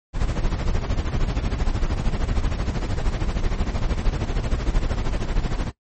brown noise with tremolo, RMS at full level -19 dBFS, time 0.13-5.72 s, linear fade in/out 50 ms, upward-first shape sine, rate 13 Hz, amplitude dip 70%, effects noise-tail reverb RT60 0.1 s tail -18 dB re dry + MP3 32 kbps

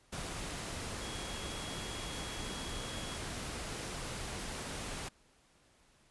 sine tone in noise, 3322 Hz, G#7, in tune, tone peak -48 dBFS, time 1.01-3.17 s, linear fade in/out 10 ms, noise pink, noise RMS -41 dBFS, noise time 0.12-5.09 s, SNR -10 dB, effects pink hiss -67 dBFS RMS until 6.1 s + resampled to 24000 Hz

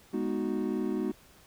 triangle chord, G# minor seventh, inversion none, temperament equal, 207.7 / 246.9 / 311.1 / 370 Hz, G#3 / B3 / D#4 / F#4, 0 / 0 / 0 / 0 cents, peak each -32 dBFS, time 0.13-1.12 s, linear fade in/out 10 ms, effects pink hiss -58 dBFS RMS until 1.46 s

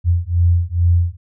sine beating tone pair, 85.5 / 87.8 Hz, F2 / F2, -36 / +10 cents, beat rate 2.3 Hz, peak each -15 dBFS, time 0.04-1.17 s, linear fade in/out 50 ms, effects none

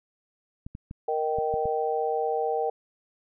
clicks, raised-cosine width 5 ms, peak -25 dBFS, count 6, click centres 0.665 / 0.751 / 0.911 / 1.386 / 1.54 / 1.656 s
sine chord, Eb major, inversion second, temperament just, 466.7 / 622.3 / 777.8 Hz, Bb4 / Eb5 / G5, +2 / 0 / -14 cents, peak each -27 / -32 / -28 dBFS, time 1.08-2.7 s, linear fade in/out 5 ms
effects none

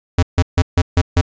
square tone bursts, 87.6 Hz, F2, 6 cents sharp, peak -10 dBFS, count 6, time 0.18-1.212 s, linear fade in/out 5 ms, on 47 ms, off 150 ms, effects resampled to 16000 Hz + 8-bit

